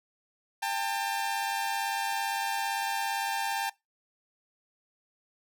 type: tone pair together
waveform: sawtooth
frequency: 798 / 895.7 Hz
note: G5 / A5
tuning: +31 / +31 cents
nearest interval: major second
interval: 200 cents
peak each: -28 dBFS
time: 0.62-3.7 s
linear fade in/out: 10 ms
effects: noise-tail reverb RT60 0.2 s tail -21 dB re dry